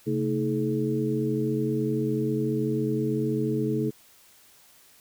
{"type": "tone cluster", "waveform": "sine", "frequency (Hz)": [133.7, 223.7, 317.6, 426.1], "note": ["C3", "A3", "D#4", "G#4"], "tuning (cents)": [38, 29, 36, 44], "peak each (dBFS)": -29, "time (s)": [0.06, 3.91], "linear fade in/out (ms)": 20, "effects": ["white hiss -56 dBFS RMS until 5 s"]}